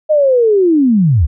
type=linear sweep; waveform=sine; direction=down; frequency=626 to 61.74 Hz; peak=-7 dBFS; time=0.09-1.27 s; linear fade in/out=20 ms; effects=none